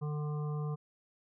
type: harmonic tone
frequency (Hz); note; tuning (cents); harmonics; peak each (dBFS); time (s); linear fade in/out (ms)
149.3; D3; +29; 1 / 3 / 5 / 7 / 8; -33 / -44 / -51 / -50 / -52; 0.01-0.76; 20
effects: none